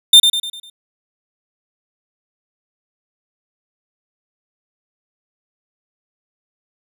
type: tone with echo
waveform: 45% pulse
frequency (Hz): 3608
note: A7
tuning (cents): +43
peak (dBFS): -3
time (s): 0.13-0.2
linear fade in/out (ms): 5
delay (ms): 100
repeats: 5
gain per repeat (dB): -7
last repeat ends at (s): 0.7
effects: none